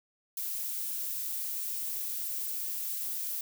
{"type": "noise", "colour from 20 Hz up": "violet", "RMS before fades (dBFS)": -35, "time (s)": [0.37, 3.41], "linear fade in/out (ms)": 2, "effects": []}